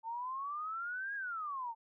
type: exponential two-way sweep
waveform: sine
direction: up then down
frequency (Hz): 889 to 1661.2 to 889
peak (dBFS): -37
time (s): 0.03-1.75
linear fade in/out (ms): 50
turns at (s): 1.15
effects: none